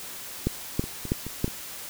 two click trains, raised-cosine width 3 ms, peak -21 / -10 dBFS, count 4 / 4, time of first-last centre 0.84-1.48 / 0.47-1.444 s, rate 4.69 / 3.08 Hz, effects white hiss -39 dBFS RMS until 1.89 s

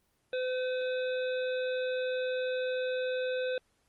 harmonic tone with a mistuned harmonic, 509 Hz, C5, 48 cents flat, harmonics 1 / 3 / 5 / 7 / 8, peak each -30 / -40 / -44 / -47 / -48 dBFS, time 0.33-3.58 s, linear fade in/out 2 ms, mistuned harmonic 8, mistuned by -81 cents, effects pink hiss -73 dBFS RMS until 3.88 s + Opus 24 kbps

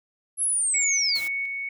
sine linear sweep, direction down, 11175 to 3951 Hz, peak -21 dBFS, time 0.37-1.21 s, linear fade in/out 50 ms
sine tone with tremolo, 2220 Hz, C#7, 2 cents sharp, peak -25 dBFS, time 0.74-1.69 s, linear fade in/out 5 ms, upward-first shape square, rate 2.1 Hz, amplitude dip 30%
white noise, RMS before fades -39 dBFS, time 1.15-1.28 s, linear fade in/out 5 ms
effects none

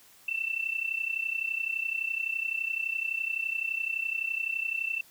sine tone with amplitude modulation, 2676 Hz, E7, 25 cents sharp, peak -25 dBFS, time 0.28-5.01 s, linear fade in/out 5 ms, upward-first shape sine, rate 31.8 Hz, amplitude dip 80%, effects white hiss -57 dBFS RMS until 5.1 s

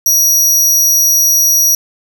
sawtooth tone, 5770 Hz, F#8, 44 cents flat, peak -5 dBFS, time 0.06-1.75 s, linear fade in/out 2 ms, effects none

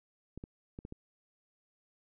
clicks, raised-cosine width 3 ms, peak -30 dBFS, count 5, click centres 0.376 / 0.439 / 0.789 / 0.851 / 0.924 s, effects none

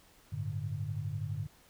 sine chord, G suspended second, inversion none, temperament equal, 98 / 110 / 146.83 Hz, G2 / A2 / D3, 0 / 0 / 0 cents, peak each -38 / -38 / -38 dBFS, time 0.32-1.47 s, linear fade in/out 10 ms, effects pink hiss -62 dBFS RMS until 1.69 s

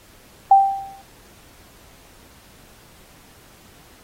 sine tone with exponential decay, 784 Hz, G5, in tune, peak -5 dBFS, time 0.51-1.02 s, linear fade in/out 5 ms, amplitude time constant 110 ms, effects pink hiss -50 dBFS RMS until 4.03 s + AAC 48 kbps

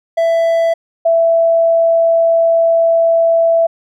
triangle / sine tone pair in turn, 664 / 664 Hz, E5 / E5, +12 / +12 cents, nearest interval unison, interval 0 cents, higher neither, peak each -8 dBFS, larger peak neither, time 0.17-0.74 / 1.05-3.67 s, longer second, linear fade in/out 10 ms, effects none

